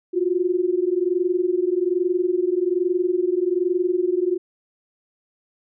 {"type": "tone pair together", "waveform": "sine", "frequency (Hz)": [348.8, 370], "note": ["F4", "F#4"], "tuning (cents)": [-2, 0], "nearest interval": "minor second", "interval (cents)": 102, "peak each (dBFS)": -21, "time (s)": [0.13, 4.38], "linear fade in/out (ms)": 20, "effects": []}